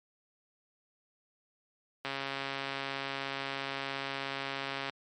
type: click train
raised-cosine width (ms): 0.3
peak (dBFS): -19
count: 391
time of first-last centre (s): 2.05-4.897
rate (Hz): 137
effects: high-pass 150 Hz 12 dB/octave + MP3 64 kbps